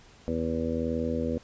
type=harmonic tone; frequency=81.6 Hz; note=E2; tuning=17 cents flat; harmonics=1 / 2 / 3 / 4 / 5 / 6 / 7; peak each=-35 / -38 / -30 / -37 / -39 / -32 / -38 dBFS; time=0.28-1.38 s; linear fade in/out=0 ms; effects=pink hiss -55 dBFS RMS until 1.43 s + resampled to 16000 Hz